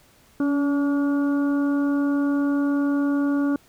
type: harmonic tone with a mistuned harmonic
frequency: 286.2 Hz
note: D4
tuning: 45 cents flat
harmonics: 1 / 2 / 3 / 4 / 5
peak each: -19 / -33 / -41 / -37 / -36 dBFS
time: 0.4-3.56 s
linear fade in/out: 2 ms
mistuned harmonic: 1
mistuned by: -20 cents
effects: pink hiss -56 dBFS RMS until 3.68 s